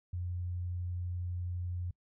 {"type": "tone", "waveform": "sine", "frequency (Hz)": 88.8, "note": "F2", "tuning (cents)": 29, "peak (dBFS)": -34, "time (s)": [0.13, 1.91], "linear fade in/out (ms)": 5, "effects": ["noise-tail reverb RT60 0.1 s tail -25 dB re dry"]}